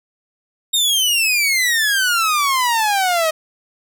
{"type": "exponential sweep", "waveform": "sawtooth", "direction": "down", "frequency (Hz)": [3747, 622.3], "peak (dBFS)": -11, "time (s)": [0.73, 3.31], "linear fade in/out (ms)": 10, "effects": []}